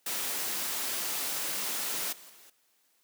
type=noise with level steps; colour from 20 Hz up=white; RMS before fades=-33 / -51 / -55 dBFS; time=0.06-2.5 s; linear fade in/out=5 ms; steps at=2.12 / 2.29 s; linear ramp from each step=10 ms; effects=white hiss -70 dBFS RMS until 3.03 s + high-pass 200 Hz 12 dB/octave